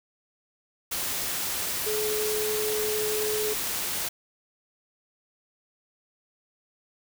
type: tone in noise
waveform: sine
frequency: 427 Hz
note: G#4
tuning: 48 cents sharp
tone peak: -27 dBFS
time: 1.86-3.54 s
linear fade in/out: 10 ms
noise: white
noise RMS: -30 dBFS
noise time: 0.91-4.09 s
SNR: 0 dB
effects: none